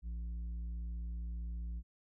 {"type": "tone with tanh clipping", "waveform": "sine", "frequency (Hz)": 57.6, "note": "A#1", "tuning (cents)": -20, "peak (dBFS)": -39, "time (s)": [0.02, 1.83], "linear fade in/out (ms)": 50, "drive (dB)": 6, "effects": []}